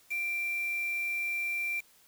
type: tone with quantisation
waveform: sine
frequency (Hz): 2359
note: D7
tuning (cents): +7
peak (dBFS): -30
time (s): 0.1-1.81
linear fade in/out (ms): 20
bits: 7
effects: white hiss -62 dBFS RMS until 2.07 s